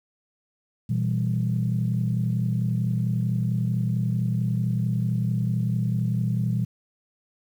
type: chord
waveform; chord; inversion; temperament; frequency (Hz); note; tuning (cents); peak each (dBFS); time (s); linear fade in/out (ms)
sine; E minor; second; equal with one note detuned; 120.3 / 164.81 / 196; B2 / E3 / G3; -45 / 0 / 0; -23 / -27 / -28; 0.89-6.65; 10
effects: tanh soft clip ceiling -13 dBFS + 9-bit